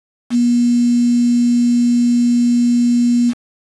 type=tone with quantisation; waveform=sine; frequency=240.6 Hz; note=B3; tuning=45 cents flat; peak=-10 dBFS; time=0.3-3.34 s; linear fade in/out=50 ms; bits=5; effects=resampled to 22050 Hz